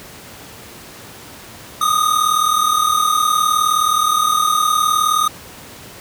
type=tone pair together; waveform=square; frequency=1216 / 1255.3 Hz; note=D#6 / D#6; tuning=-40 / +15 cents; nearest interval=minor second; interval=55 cents; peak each=-17 dBFS; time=1.81-5.28 s; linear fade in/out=5 ms; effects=pink hiss -37 dBFS RMS until 6 s + high-pass 80 Hz 12 dB/octave